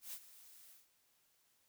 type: noise with ADSR envelope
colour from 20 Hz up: blue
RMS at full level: -45 dBFS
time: 0.01-0.88 s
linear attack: 120 ms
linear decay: 60 ms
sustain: -15 dB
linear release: 170 ms
effects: white hiss -75 dBFS RMS until 1.68 s